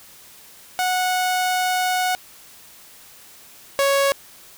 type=tone pair in turn; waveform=sawtooth; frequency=735 / 554.5 Hz; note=F#5 / C#5; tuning=-12 / 0 cents; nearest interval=perfect fourth; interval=488 cents; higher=first; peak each=-15 / -12 dBFS; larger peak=second; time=0.79-2.15 / 3.79-4.12 s; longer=first; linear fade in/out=0 ms; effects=white hiss -46 dBFS RMS until 4.57 s